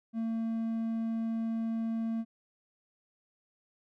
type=tone; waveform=triangle; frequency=226.2 Hz; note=A3; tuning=48 cents sharp; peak=-28 dBFS; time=0.13-2.25 s; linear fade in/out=50 ms; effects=none